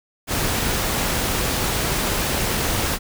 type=noise; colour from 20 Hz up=pink; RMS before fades=-22 dBFS; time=0.27-2.99 s; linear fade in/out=50 ms; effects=none